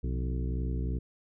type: harmonic tone with a mistuned harmonic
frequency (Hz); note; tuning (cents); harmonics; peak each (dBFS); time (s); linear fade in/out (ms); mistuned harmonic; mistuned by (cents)
62.9; B1; +32; 1 / 2 / 3 / 4 / 5 / 6 / 7; -30 / -36 / -40 / -42 / -44 / -46 / -47; 0.03-0.99; 10; 3; -110
effects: none